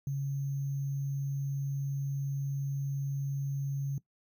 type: tone with sample-and-hold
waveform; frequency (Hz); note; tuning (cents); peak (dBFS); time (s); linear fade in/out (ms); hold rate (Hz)
sine; 138.59; C#3; 0; -30; 0.07-3.98; 2; 6300
effects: noise-tail reverb RT60 0.1 s tail -18 dB re dry